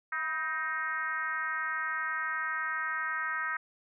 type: tone with frequency modulation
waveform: sine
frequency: 1568 Hz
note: G6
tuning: in tune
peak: -30 dBFS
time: 0.12-3.57 s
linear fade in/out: 5 ms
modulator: 297 Hz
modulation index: 1.4
effects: none